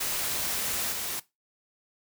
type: noise with level steps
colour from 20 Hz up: white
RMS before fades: -30 / -33 dBFS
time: 0-1.2 s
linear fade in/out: 10 ms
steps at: 0.92 s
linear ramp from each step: 2 ms
effects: noise-tail reverb RT60 0.2 s tail -18 dB re dry